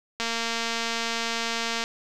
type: click train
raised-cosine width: 0.2 ms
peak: -11 dBFS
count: 378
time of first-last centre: 0.2-1.839 s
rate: 230 Hz
effects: none